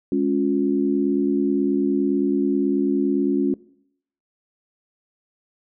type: chord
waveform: sine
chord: Db major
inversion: second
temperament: equal with one note detuned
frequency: 207.7 / 277.2 / 355.3 Hz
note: Ab3 / Db4 / F4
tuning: 0 / 0 / +30 cents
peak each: -24 / -20 / -23 dBFS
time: 0.12-3.54 s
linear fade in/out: 2 ms
effects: noise-tail reverb RT60 0.7 s tail -21 dB re dry